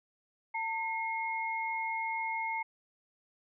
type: tone pair together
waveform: sine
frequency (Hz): 901.1 / 2153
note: A5 / C7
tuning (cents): +41 / +49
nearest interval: octave + minor third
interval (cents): 1508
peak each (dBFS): -34 / -35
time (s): 0.54-2.63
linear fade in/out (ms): 10
effects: none